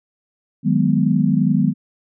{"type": "chord", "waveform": "sine", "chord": "G# minor seventh", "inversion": "second", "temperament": "equal", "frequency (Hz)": [155.56, 185, 207.7, 246.9], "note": ["D#3", "F#3", "G#3", "B3"], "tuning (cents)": [0, 0, 0, 0], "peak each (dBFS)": -19, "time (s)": [0.63, 1.74], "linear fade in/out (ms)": 50, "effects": []}